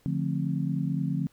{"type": "chord", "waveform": "sine", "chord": "D minor seventh", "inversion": "none", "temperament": "just", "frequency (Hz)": [146.83, 176.2, 220.2, 264.3], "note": ["D3", "F3", "A3", "C4"], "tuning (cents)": [0, 16, 2, 18], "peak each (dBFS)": [-29, -30, -35, -33], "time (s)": [0.06, 1.27], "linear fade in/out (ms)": 0, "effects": ["pink hiss -64 dBFS RMS until 1.32 s"]}